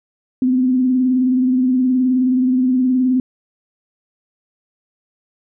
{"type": "tone with vibrato", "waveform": "sine", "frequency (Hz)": 255.1, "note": "C4", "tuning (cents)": -44, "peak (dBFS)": -12, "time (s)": [0.42, 3.2], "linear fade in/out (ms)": 2, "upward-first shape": "sine", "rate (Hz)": 19, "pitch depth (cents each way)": 42, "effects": []}